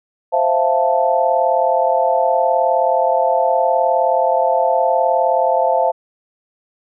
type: chord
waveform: sine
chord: F major seventh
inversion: second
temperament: equal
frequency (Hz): 523.3 / 659.3 / 698.5 / 880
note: C5 / E5 / F5 / A5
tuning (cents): 0 / 0 / 0 / 0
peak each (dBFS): -18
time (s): 0.32-5.92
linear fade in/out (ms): 20
effects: none